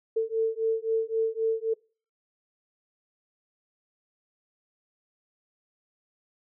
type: beating tone pair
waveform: sine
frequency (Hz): 445.6 / 449.4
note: A4 / A4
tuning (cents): +22 / +37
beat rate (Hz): 3.8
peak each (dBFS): -27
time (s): 0.16-1.74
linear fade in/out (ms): 10
effects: noise-tail reverb RT60 0.4 s tail -25 dB re dry